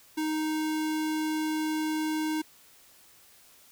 square tone, 311.1 Hz, D#4, in tune, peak -28 dBFS, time 0.17-2.42 s, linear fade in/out 10 ms, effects white hiss -57 dBFS RMS until 3.71 s

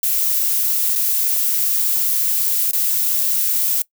violet noise with dropouts, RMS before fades -18 dBFS, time 0.03-3.82 s, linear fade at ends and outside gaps 2 ms, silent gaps 0.954-0.958 / 2.712-2.732 s, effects noise-tail reverb RT60 0.1 s tail -21 dB re dry

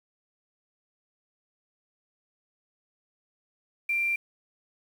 sine tone with quantisation, 2367 Hz, D7, 13 cents sharp, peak -24 dBFS, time 3.89-4.16 s, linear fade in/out 5 ms, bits 8, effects none

